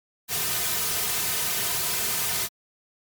white noise with comb filter, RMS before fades -26 dBFS, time 0.28-2.49 s, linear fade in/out 50 ms, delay 3.6 ms, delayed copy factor -0.75, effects MP3 96 kbps

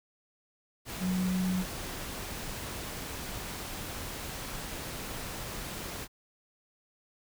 sine tone in noise, 184.3 Hz, F#3, 7 cents flat, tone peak -27 dBFS, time 0.99-1.65 s, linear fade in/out 50 ms, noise pink, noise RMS -39 dBFS, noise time 0.85-6.08 s, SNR +9 dB, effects none

